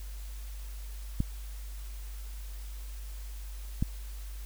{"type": "clicks", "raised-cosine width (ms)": 5, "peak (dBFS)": -15, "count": 2, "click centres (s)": [1.204, 3.825], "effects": ["added 50 Hz sine -38 dBFS peak until 4.45 s", "white hiss -53 dBFS RMS until 4.45 s"]}